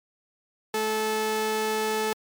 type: tone pair together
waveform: sawtooth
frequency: 217.3 / 434.6 Hz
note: A3 / A4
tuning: -21 / -21 cents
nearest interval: octave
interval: 1200 cents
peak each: -30 / -20 dBFS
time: 0.74-2.13 s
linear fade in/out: 2 ms
effects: MP3 96 kbps